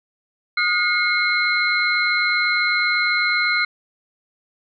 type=tone cluster; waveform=sine; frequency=1238 / 1436 / 2156 / 4096 Hz; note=D#6 / F6 / C#7 / C8; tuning=-9 / +48 / -49 / -38 cents; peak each=-27 / -22 / -19 / -25 dBFS; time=0.57-3.65 s; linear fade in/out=5 ms; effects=none